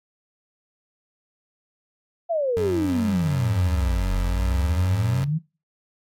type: exponential two-way sweep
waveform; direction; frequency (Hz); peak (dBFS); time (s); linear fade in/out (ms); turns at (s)
sine; down then up; 698.5 to 41.27 to 163.8; -20; 2.29-5.39; 20; 4.14
type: tone with vibrato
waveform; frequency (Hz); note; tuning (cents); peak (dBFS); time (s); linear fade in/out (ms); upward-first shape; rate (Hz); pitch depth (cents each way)
25% pulse; 91.3; F#2; -23; -23; 2.57-5.24; 0; sine; 2.8; 36
effects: noise-tail reverb RT60 0.3 s tail -20 dB re dry + AAC 48 kbps